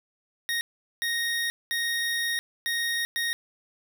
25% pulse tone bursts at uneven times, 1864.7 Hz, A#6, in tune, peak -22 dBFS, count 5, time 0.49-0.61 / 1.02-1.5 / 1.71-2.39 / 2.66-3.05 / 3.16-3.33 s, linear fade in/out 0 ms, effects none

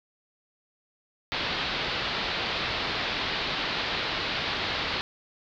white low-pass noise, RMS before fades -30 dBFS, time 1.32-5.01 s, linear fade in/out 0 ms, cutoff 4400 Hz, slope 48 dB/octave, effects none

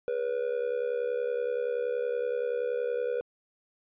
triangle tone with amplitude modulation, 486.6 Hz, B4, 26 cents flat, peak -22 dBFS, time 0.08-3.21 s, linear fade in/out 0 ms, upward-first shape sine, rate 70.6 Hz, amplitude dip 80%, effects resampled to 8000 Hz

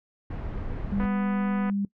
brown noise, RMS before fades -32 dBFS, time 0.3-1.06 s, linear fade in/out 5 ms
sine tone, 200 Hz, G3, 35 cents sharp, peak -24 dBFS, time 0.92-1.85 s, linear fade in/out 2 ms
click train, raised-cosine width 0.5 ms, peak -20 dBFS, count 174, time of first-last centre 1-1.698 s, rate 248 Hz
effects noise-tail reverb RT60 0.1 s tail -21 dB re dry + low-pass 2000 Hz 12 dB/octave

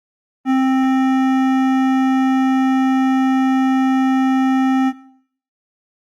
triangle tone with hard clipping, 263.1 Hz, C4, 10 cents sharp, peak -14 dBFS, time 0.45-4.93 s, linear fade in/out 50 ms, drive 18 dB, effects noise-tail reverb RT60 0.6 s tail -17 dB re dry + Opus 32 kbps

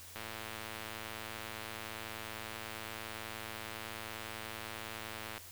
click train, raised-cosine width 0.3 ms, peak -26 dBFS, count 575, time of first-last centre 0.16-5.378 s, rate 110 Hz, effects added 89 Hz sine -58 dBFS peak until 5.51 s + white hiss -52 dBFS RMS until 5.51 s

